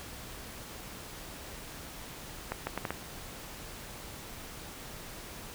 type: accelerating click train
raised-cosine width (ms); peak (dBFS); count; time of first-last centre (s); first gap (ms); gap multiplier
0.5; -17; 5; 2.52-2.906; 150; 0.71
effects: pink hiss -45 dBFS RMS until 5.54 s